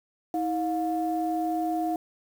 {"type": "tone pair together", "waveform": "sine", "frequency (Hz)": [320.6, 713], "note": ["E4", "F5"], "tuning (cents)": [-48, 36], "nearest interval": "octave + major second", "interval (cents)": 1384, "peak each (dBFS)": -27, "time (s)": [0.34, 1.96], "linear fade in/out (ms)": 2, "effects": ["tanh soft clip ceiling -17 dBFS", "8-bit"]}